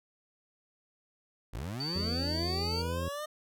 25% pulse linear sweep, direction up, 44 to 615 Hz, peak -32 dBFS, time 1.53-3.26 s, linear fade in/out 10 ms
sine tone, 4572 Hz, D8, 47 cents flat, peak -34 dBFS, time 1.8-2.82 s, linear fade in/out 5 ms
harmonic tone, 85.1 Hz, F2, 44 cents flat, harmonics 1 / 2 / 3 / 4 / 5 / 6 / 7, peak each -34 / -40 / -44 / -46 / -48 / -50 / -51 dBFS, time 1.95-3.09 s, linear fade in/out 10 ms
effects none

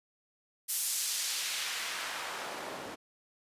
white noise with band-pass filter sweep, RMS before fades -36 dBFS, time 0.68-2.96 s, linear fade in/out 20 ms, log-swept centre 11000 to 390 Hz, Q 0.77, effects resampled to 32000 Hz

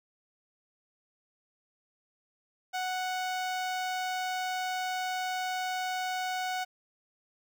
sawtooth tone with notch filter, 740 Hz, F#5, in tune, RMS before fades -33 dBFS, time 2.73-6.65 s, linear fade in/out 20 ms, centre 11000 Hz, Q 1, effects none

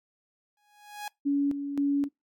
sawtooth tone with exponential growth, 830.6 Hz, G#5, in tune, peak -28 dBFS, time 0.57-1.08 s, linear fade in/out 2 ms, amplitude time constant 110 ms
sine tone with tremolo, 282.7 Hz, C#4, 34 cents sharp, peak -22 dBFS, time 1.25-2.09 s, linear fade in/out 20 ms, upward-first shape square, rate 1.9 Hz, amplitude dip 60%
effects noise-tail reverb RT60 0.2 s tail -26 dB re dry + MP3 96 kbps

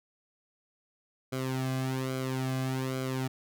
sawtooth tone with flanger, 130.81 Hz, C3, in tune, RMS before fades -32 dBFS, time 1.32-3.28 s, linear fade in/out 10 ms, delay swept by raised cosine 1.1 to 2.2 ms, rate 1.2 Hz, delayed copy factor -0.75, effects none

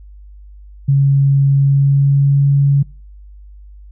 sine tone with pitch glide, 138.59 to 140.36 Hz, C#3 to C#3, 0 to +22 cents, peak -8 dBFS, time 0.88-2.83 s, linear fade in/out 10 ms, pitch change +22 cents, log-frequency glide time 1.53-2.45 s, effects noise-tail reverb RT60 0.4 s tail -25 dB re dry + added 50 Hz sine -35 dBFS peak until 3.91 s

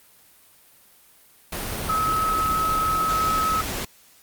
sine tone in noise, 1287 Hz, E6, 42 cents flat, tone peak -20 dBFS, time 1.89-3.61 s, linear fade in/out 5 ms, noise pink, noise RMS -29 dBFS, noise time 1.52-3.85 s, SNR +6 dB, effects white hiss -54 dBFS RMS until 4.22 s + Opus 32 kbps

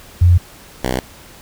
sine / 5% pulse tone pair in turn, 88 / 63.45 Hz, F2 / B1, +14 / +47 cents, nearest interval tritone, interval 567 cents, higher first, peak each -6 dBFS, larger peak neither, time 0.21-0.38 / 0.83-1 s, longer neither, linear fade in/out 10 ms, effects pink hiss -41 dBFS RMS until 1.41 s

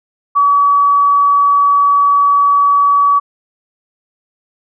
sine tone, 1139 Hz, C#6, 47 cents sharp, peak -7 dBFS, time 0.35-3.2 s, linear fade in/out 20 ms, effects none

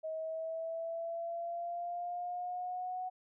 sine linear sweep, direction up, 633 to 740 Hz, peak -36 dBFS, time 0.03-3.1 s, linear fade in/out 20 ms, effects none

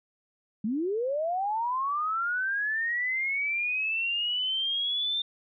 sine linear sweep, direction up, 198.9 to 3604 Hz, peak -26 dBFS, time 0.64-5.22 s, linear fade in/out 5 ms, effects none

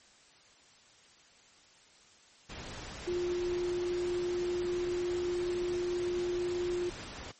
sine tone in noise, 354 Hz, F4, 23 cents sharp, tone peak -30 dBFS, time 3.07-6.9 s, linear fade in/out 10 ms, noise pink, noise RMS -44 dBFS, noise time 2.49-7.32 s, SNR +11 dB, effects white hiss -60 dBFS RMS until 7.39 s + MP3 32 kbps

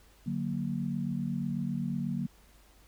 sine chord, D augmented, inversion none, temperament equal, 146.83 / 185 / 233.1 Hz, D3 / F#3 / A#3, 0 / 0 / 0 cents, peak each -35 / -34 / -34 dBFS, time 0.26-2.27 s, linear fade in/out 10 ms, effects added 50 Hz sine -59 dBFS peak until 2.87 s + pink hiss -62 dBFS RMS until 2.87 s

